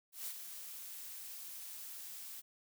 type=noise with ADSR envelope; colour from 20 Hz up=blue; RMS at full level=-41 dBFS; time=0.12-2.42 s; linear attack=150 ms; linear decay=61 ms; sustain=-7 dB; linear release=29 ms; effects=none